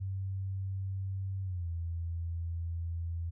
sine tone with pitch glide, 96 to 84.06 Hz, G2 to E2, -36 to +34 cents, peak -33 dBFS, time 0-3.31 s, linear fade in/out 20 ms, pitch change -230 cents, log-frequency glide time 1.43-1.68 s, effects none

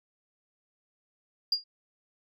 sine tone with exponential decay, 4818 Hz, D8, 43 cents sharp, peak -18 dBFS, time 1.52-1.64 s, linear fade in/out 5 ms, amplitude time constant 26 ms, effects tanh soft clip ceiling -17 dBFS + MP3 96 kbps

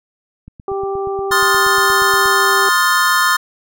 click train, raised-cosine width 5 ms, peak -23 dBFS, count 16, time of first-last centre 0.48-2.257 s, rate 8.44 Hz
harmonic tone, 392 Hz, G4, in tune, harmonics 1 / 2 / 3, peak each -19 / -25 / -29 dBFS, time 0.68-2.69 s, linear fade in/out 2 ms
square chord, F dominant seventh, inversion second, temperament equal with one note detuned, 1046.5 / 1244.5 / 1421.3 / 1760 Hz, C6 / Eb6 / F6 / A6, 0 / 0 / +30 / 0 cents, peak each -18 dBFS, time 1.31-3.37 s, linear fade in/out 10 ms
effects none

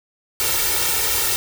white noise with comb filter, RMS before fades -20 dBFS, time 0.4-1.36 s, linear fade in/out 0 ms, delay 2.2 ms, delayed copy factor +0.85, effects none

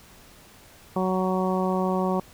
harmonic tone, 186.2 Hz, F#3, 11 cents sharp, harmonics 1 / 2 / 3 / 4 / 5 / 6, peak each -25 / -28 / -30 / -31 / -32 / -33 dBFS, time 0.96-2.2 s, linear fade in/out 2 ms, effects pink hiss -51 dBFS RMS until 2.33 s

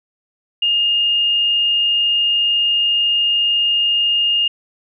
sine tone, 2833 Hz, F7, 24 cents sharp, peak -13 dBFS, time 0.62-4.48 s, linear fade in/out 5 ms, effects none

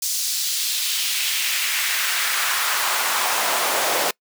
pink noise with high-pass filter sweep, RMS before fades -22 dBFS, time 0.02-4.11 s, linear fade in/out 5 ms, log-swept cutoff 5600 to 530 Hz, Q 1.4, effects noise-tail reverb RT60 0.1 s tail -25 dB re dry

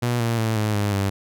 sawtooth tone with pitch steps, 120.8 / 116.01 / 111.42 / 107 / 102.76 / 98.69 Hz, B2 / A#2 / A2 / A2 / G#2 / G2, -38 / -8 / +22 / -48 / -18 / +12 cents, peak -16 dBFS, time 0.02-1.1 s, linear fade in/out 10 ms, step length 180 ms, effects none

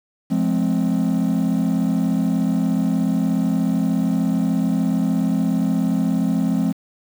triangle chord, F minor, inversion none, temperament equal with one note detuned, 174.61 / 211.4 / 261.6 Hz, F3 / Ab3 / C4, 0 / +31 / 0 cents, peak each -18 dBFS, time 0.3-6.73 s, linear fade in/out 20 ms, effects tanh soft clip ceiling -11 dBFS + 7-bit

